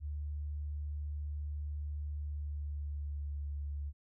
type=tone with pitch glide; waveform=sine; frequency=73.8 to 72.16 Hz; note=D2 to D2; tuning=+9 to -30 cents; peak=-36 dBFS; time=0-3.93 s; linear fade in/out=50 ms; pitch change=-39 cents; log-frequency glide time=2.19-3.43 s; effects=none